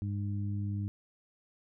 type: harmonic tone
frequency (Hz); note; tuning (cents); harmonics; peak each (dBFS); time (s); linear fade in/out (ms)
101.2; G#2; -44; 1 / 2 / 3; -32 / -39 / -45; 0.02-0.88; 0
effects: none